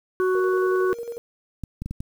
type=harmonic tone; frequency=371.3 Hz; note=F#4; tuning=6 cents sharp; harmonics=1 / 3 / 4; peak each=-19 / -29 / -31 dBFS; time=0.2-0.93 s; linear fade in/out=0 ms
type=tone with tremolo; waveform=sine; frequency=470 Hz; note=A#4; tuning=14 cents sharp; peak=-28 dBFS; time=0.35-1.18 s; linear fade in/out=0 ms; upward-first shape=square; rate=11 Hz; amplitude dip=55%
type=clicks; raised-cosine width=5 ms; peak=-18 dBFS; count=5; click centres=1.637 / 1.82 / 1.86 / 1.91 / 2.005 s
effects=8-bit